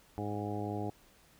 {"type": "harmonic tone with a mistuned harmonic", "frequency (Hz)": 103.83, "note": "G#2", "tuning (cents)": 0, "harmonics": [1, 2, 3, 4, 5, 6, 7, 8], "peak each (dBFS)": [-39, -42, -40, -42, -47, -48, -43, -45], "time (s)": [0.18, 0.9], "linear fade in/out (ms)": 0, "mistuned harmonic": 8, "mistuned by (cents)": -24, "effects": ["pink hiss -63 dBFS RMS until 1.39 s"]}